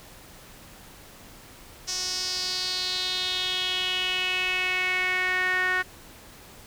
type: tone with band-pass filter sweep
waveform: sawtooth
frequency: 368.1 Hz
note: F#4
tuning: 9 cents flat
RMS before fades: -27 dBFS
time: 1.87-5.83 s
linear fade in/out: 20 ms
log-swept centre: 5700 to 1700 Hz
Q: 4.7
effects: pink hiss -48 dBFS RMS until 6.66 s